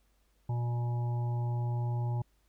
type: harmonic tone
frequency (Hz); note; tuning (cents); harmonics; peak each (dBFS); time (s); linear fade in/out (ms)
120.1; B2; -48; 1 / 3 / 5 / 7 / 8; -29 / -47 / -50 / -44 / -53; 0.49-2.22; 5
effects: added 50 Hz sine -68 dBFS peak until 2.48 s + pink hiss -74 dBFS RMS until 2.48 s